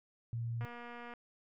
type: tone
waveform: sine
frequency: 116.54 Hz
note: A#2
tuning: in tune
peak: -35 dBFS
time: 0.33-0.65 s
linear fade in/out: 0 ms
type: click train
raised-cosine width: 0.5 ms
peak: -34 dBFS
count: 127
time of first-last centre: 0.61-1.137 s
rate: 239 Hz
effects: none